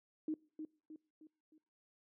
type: tone with echo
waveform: sine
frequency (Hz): 311.1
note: D#4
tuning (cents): 0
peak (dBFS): -34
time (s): 0.28-0.34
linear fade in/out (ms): 2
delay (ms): 310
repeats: 4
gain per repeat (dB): -7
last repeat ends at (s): 1.58
effects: noise-tail reverb RT60 0.5 s tail -25 dB re dry + high-pass 200 Hz 12 dB/octave